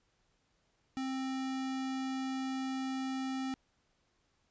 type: tone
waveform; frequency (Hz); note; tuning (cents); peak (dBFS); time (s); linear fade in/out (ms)
square; 263.8; C4; +14; -35; 0.97-3.54; 0
effects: pink hiss -75 dBFS RMS until 4.5 s + resampled to 16000 Hz